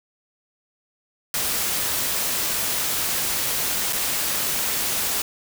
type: noise with dropouts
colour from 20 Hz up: white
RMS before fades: -24 dBFS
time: 1.34-5.22 s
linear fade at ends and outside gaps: 2 ms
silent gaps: 3.926-3.93 s
effects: none